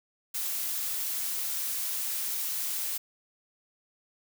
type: noise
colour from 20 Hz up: blue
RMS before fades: -32 dBFS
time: 0.34-2.98 s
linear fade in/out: 10 ms
effects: none